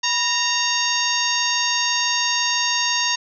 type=harmonic tone with a mistuned harmonic; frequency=926 Hz; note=A#5; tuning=12 cents flat; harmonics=1 / 2 / 3 / 4 / 5 / 6 / 7; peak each=-26 / -26 / -26 / -26 / -26 / -26 / -26 dBFS; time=0.03-3.16 s; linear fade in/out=10 ms; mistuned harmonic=1; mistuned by=+98 cents; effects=none